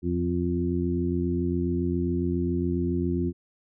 harmonic tone with a mistuned harmonic, 87.31 Hz, F2, in tune, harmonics 1 / 2 / 3 / 4, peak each -29 / -29 / -29 / -29 dBFS, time 0.02-3.33 s, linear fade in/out 50 ms, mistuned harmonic 1, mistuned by -53 cents, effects none

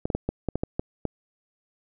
clicks, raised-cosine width 2 ms, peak -12 dBFS, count 9, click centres 0.055 / 0.102 / 0.15 / 0.29 / 0.487 / 0.556 / 0.635 / 0.795 / 1.053 s, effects none

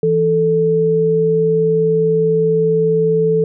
sine tone pair together, 164.95 / 440.1 Hz, E3 / A4, +1 / 0 cents, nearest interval octave + perfect fourth, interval 1699 cents, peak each -18 / -12 dBFS, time 0.03-3.44 s, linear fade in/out 2 ms, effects none

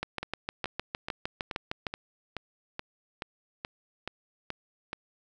two click trains, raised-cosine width 0.3 ms, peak -15 / -18 dBFS, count 13 / 12, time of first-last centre 0.03-1.868 / 0.23-4.931 s, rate 6.53 / 2.34 Hz, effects none

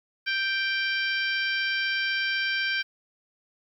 harmonic tone, 784 Hz, G5, in tune, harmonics 2 / 3 / 4 / 5 / 6 / 7, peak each -27 / -30 / -33 / -40 / -36 / -40 dBFS, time 0.26-2.83 s, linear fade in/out 20 ms, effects 10-bit

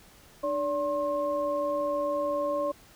sine tone cluster, 300.4 / 575 / 1068 Hz, D4 / D5 / C6, +39 / -37 / +35 cents, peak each -36 / -27 / -33 dBFS, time 0.43-2.72 s, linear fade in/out 10 ms, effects pink hiss -55 dBFS RMS until 2.95 s

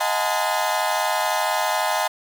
35% pulse tone cluster, 629 / 723 / 827 / 899 / 1024 Hz, D#5 / F#5 / G#5 / A5 / C6, +19 / -40 / -8 / +37 / -38 cents, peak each -25 dBFS, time 0-2.08 s, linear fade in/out 10 ms, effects none

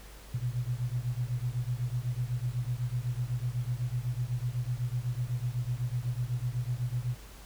sine beating tone pair, 119.2 / 127.2 Hz, A#2 / C3, +39 / -48 cents, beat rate 8 Hz, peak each -32 / -33 dBFS, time 0.34-7.16 s, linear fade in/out 5 ms, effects added 50 Hz sine -48 dBFS peak until 7.45 s + pink hiss -52 dBFS RMS until 7.45 s

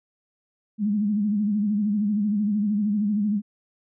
sine tone with vibrato, 207.7 Hz, G#3, in tune, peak -20 dBFS, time 0.78-3.42 s, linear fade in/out 50 ms, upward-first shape sine, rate 13 Hz, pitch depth 74 cents each way, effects none

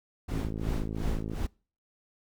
brown noise with tremolo, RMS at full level -30 dBFS, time 0.28-1.47 s, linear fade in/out 10 ms, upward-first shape sine, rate 2.8 Hz, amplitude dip 100%
click train, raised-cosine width 3 ms, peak -22 dBFS, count 56, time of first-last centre 0.32-1.335 s, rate 54.2 Hz
effects noise-tail reverb RT60 0.4 s tail -26 dB re dry

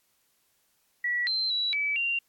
sine tone with pitch steps, 1940 / 4112 / 3922 / 2297 / 2769 Hz, B6 / C8 / B7 / D7 / F7, -31 / -31 / -13 / -39 / -15 cents, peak -25 dBFS, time 1.04-2.19 s, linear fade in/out 5 ms, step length 230 ms, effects white hiss -70 dBFS RMS until 2.28 s + AAC 64 kbps

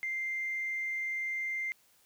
sine tone, 2093 Hz, C7, in tune, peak -31 dBFS, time 0.03-1.72 s, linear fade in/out 0 ms, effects tanh soft clip ceiling -27 dBFS + white hiss -66 dBFS RMS until 2.05 s

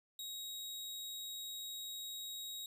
sawtooth tone, 3797 Hz, A#7, 31 cents sharp, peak -40 dBFS, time 0.19-2.66 s, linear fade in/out 2 ms, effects none

